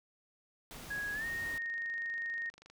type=noise; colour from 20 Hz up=pink; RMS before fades=-48 dBFS; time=0.71-1.58 s; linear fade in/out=0 ms
type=tone with pitch glide; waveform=sine; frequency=1661.2 to 1853.9 Hz; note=G#6 to A#6; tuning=0 to -10 cents; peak=-35 dBFS; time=0.9-2.5 s; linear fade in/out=10 ms; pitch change=+190 cents; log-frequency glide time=1.13-1.26 s
type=click train; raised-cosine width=0.2 ms; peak=-38 dBFS; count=41; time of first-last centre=1.1-2.7 s; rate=25 Hz
effects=none